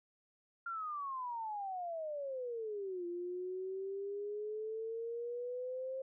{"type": "exponential two-way sweep", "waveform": "sine", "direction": "down then up", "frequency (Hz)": [1400, 345.5, 532], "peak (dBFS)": -38, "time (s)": [0.66, 6.02], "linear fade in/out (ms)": 5, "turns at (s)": 3.06, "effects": []}